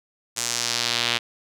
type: tone with band-pass filter sweep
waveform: sawtooth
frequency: 119 Hz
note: A#2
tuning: 36 cents sharp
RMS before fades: -25 dBFS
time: 0.36-1.19 s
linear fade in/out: 20 ms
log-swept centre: 7300 to 3200 Hz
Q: 1.8
effects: none